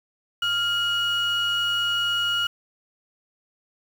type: tone pair together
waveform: sine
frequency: 1396.9 / 2899 Hz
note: F6 / F#7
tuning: 0 / -36 cents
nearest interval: octave + minor second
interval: 1264 cents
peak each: -23 / -21 dBFS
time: 0.42-2.47 s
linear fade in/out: 5 ms
effects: tanh soft clip ceiling -18 dBFS + 7-bit